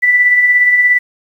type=tone with tremolo; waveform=sine; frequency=1975.5 Hz; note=B6; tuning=in tune; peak=-5 dBFS; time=0.02-0.99 s; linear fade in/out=20 ms; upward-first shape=sine; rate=17 Hz; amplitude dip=40%; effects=7-bit